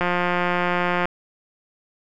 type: click train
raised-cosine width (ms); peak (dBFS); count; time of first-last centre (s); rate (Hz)
0.5; -7; 186; 0.01-1.055; 177
effects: none